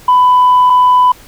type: tone pair in turn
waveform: sine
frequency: 998 / 998 Hz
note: B5 / B5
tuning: +18 / +18 cents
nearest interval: unison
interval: 0 cents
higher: neither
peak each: -3 dBFS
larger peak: neither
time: 0.08-0.7 / 0.7-1.12 s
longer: first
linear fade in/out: 5 ms
effects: tanh soft clip ceiling -2 dBFS + pink hiss -39 dBFS RMS until 1.27 s